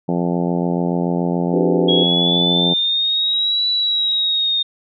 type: harmonic tone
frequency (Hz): 87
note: F2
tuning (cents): -6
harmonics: 2 / 3 / 4 / 5 / 6 / 7 / 8 / 9 / 10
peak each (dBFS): -19 / -23 / -25 / -27 / -29 / -30 / -31 / -32 / -33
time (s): 0.08-2.74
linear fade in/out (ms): 10
type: chord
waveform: sine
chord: G major seventh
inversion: second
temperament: equal with one note detuned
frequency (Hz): 293.7 / 370 / 392 / 495.3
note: D4 / F#4 / G4 / B4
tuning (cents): 0 / 0 / 0 / +5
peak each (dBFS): -21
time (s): 1.53-2.04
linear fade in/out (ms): 10
type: exponential two-way sweep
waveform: sine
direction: up then down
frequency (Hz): 3304 to 3951 to 3673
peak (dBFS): -15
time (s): 1.88-4.63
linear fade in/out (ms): 10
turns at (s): 3.68
effects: none